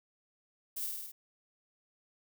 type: noise with echo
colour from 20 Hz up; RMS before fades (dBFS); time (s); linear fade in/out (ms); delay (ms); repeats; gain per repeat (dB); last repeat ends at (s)
violet; -38; 0.76-0.87; 10; 50; 5; -2; 1.12
effects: none